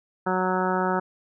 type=harmonic tone; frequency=185 Hz; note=F#3; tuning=in tune; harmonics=1 / 2 / 3 / 4 / 5 / 6 / 7 / 8 / 9; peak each=-28 / -28 / -31 / -30 / -28 / -40 / -30 / -33 / -39 dBFS; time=0.26-1 s; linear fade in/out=10 ms; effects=none